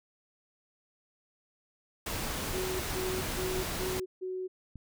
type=noise; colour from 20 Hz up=pink; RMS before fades=-35 dBFS; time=2.06-4 s; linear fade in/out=5 ms
type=tone bursts; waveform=sine; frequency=371.3 Hz; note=F#4; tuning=6 cents sharp; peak=-33 dBFS; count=5; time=2.53-4.48 s; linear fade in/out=20 ms; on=270 ms; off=150 ms
type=click; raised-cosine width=5 ms; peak=-33 dBFS; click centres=4.757 s
effects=none